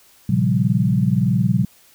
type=chord; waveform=sine; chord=G half-diminished seventh; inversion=first; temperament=equal with one note detuned; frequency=116.54 / 135.5 / 174.61 / 196 Hz; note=Bb2 / Db3 / F3 / G3; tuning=0 / -39 / 0 / 0 cents; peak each=-20 dBFS; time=0.29-1.65 s; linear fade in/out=5 ms; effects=white hiss -52 dBFS RMS until 1.94 s